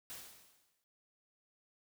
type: noise with exponential decay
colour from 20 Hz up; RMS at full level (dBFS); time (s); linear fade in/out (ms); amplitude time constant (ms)
white; -45; 0.1-0.84; 0; 160
effects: none